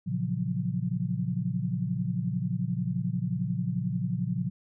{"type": "chord", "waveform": "sine", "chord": "Gb major seventh", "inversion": "first", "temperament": "equal with one note detuned", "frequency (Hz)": [116.54, 138.59, 173.71, 185], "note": ["Bb2", "Db3", "F3", "Gb3"], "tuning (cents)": [0, 0, -9, 0], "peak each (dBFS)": [-33, -33, -31, -33], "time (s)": [0.06, 4.5], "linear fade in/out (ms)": 20, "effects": []}